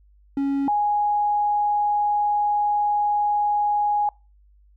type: tone pair in turn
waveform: triangle / sine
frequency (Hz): 277.3 / 829.1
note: C#4 / G#5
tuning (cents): +1 / -3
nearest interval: octave + perfect fifth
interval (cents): 1896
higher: second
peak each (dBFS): -18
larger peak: neither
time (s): 0.37-0.68 / 0.68-4.09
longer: second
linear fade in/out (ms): 2
effects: noise-tail reverb RT60 0.3 s tail -25 dB re dry + added 50 Hz sine -52 dBFS peak until 4.76 s